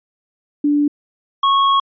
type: tone pair in turn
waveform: sine / square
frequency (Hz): 292 / 1100.2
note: D4 / C#6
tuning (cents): -10 / -13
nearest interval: octave + major seventh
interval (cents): 2297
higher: second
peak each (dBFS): -12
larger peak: neither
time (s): 0.64-0.88 / 1.43-1.8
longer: second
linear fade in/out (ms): 5
effects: resampled to 11025 Hz